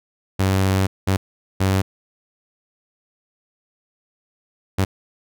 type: tone bursts at uneven times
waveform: sawtooth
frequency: 95.7 Hz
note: G2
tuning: 41 cents flat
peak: -12 dBFS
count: 4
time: 0.39-0.87 / 1.07-1.17 / 1.6-1.82 / 4.78-4.85 s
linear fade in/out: 10 ms
effects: none